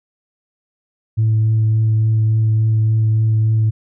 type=tone with vibrato; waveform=sine; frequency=110 Hz; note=A2; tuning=in tune; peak=-10 dBFS; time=1.17-3.71 s; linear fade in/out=20 ms; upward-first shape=triangle; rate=3.5 Hz; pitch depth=13 cents each way; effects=tanh soft clip ceiling -9 dBFS